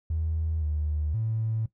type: tone with pitch steps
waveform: triangle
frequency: 79.7 / 75.7 / 111.2 Hz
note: D#2 / D#2 / A2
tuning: +42 / -47 / +19 cents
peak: -22 dBFS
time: 0.1-1.66 s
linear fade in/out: 5 ms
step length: 520 ms
effects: noise-tail reverb RT60 0.1 s tail -19 dB re dry + tanh soft clip ceiling -22 dBFS